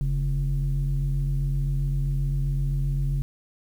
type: tone pair together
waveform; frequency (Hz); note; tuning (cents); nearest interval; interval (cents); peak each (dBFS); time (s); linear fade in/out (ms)
sine; 43.78 / 139; F1 / C#3; +5 / +5; octave + minor sixth; 2000; -23; 0.01-3.22; 0
effects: tanh soft clip ceiling -18 dBFS + 9-bit